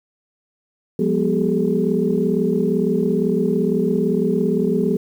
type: tone cluster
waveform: sine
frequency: 175.8 / 201.8 / 243.9 / 392.2 / 429.9 Hz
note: F3 / G#3 / B3 / G4 / A4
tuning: +12 / -49 / -21 / +1 / -40 cents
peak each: -22 dBFS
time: 0.99-4.97 s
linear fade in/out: 5 ms
effects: tanh soft clip ceiling -4 dBFS + 8-bit